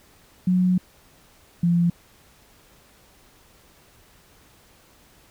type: tone pair in turn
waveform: sine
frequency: 182.4 / 172.16 Hz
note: F#3 / F3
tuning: -24 / -25 cents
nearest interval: minor second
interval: 101 cents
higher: first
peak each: -16 / -16 dBFS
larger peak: neither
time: 0.47-0.78 / 1.63-1.9 s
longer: first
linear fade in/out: 5 ms
effects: pink hiss -55 dBFS RMS until 5.3 s